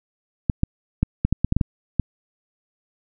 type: clicks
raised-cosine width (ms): 5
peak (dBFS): -5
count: 10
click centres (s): 0.498 / 0.634 / 1.03 / 1.25 / 1.326 / 1.446 / 1.524 / 1.566 / 1.612 / 1.997
effects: none